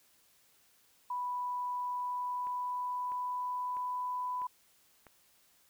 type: tone with pitch glide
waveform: sine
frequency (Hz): 987.8 to 997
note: B5 to B5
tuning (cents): 0 to +16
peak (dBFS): -33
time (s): 1.1-4.47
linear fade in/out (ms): 5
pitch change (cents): +16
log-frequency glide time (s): 1.85-4.34
type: click train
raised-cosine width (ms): 0.5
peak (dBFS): -38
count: 5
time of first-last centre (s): 2.47-5.067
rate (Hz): 1.54
effects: white hiss -67 dBFS RMS until 5.69 s